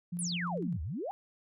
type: tone with tremolo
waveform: sine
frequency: 174.61 Hz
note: F3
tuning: in tune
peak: -33 dBFS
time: 0.12-0.77 s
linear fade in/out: 10 ms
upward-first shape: square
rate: 9.9 Hz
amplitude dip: 25%
type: exponential two-way sweep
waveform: sine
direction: down then up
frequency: 11175 to 69.3 to 851 Hz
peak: -34 dBFS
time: 0.19-1.11 s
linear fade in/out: 0 ms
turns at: 0.82 s
effects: none